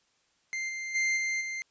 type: tone with level steps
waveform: 45% pulse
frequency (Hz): 2093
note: C7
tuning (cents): 0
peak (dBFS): -31 / -34 / -25 / -28 / -33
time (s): 0.53-1.62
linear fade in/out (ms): 0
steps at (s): 0.68 / 0.94 / 1.16 / 1.4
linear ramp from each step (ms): 20
effects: white hiss -70 dBFS RMS until 1.7 s + resampled to 16000 Hz